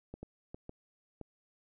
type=clicks; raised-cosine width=2 ms; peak=-30 dBFS; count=5; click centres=0.14 / 0.23 / 0.545 / 0.694 / 1.213 s; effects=none